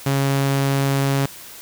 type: tone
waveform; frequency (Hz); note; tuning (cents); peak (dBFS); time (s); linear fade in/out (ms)
sawtooth; 137.7; C#3; -11; -13; 0.06-1.26; 5
effects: white hiss -39 dBFS RMS until 1.61 s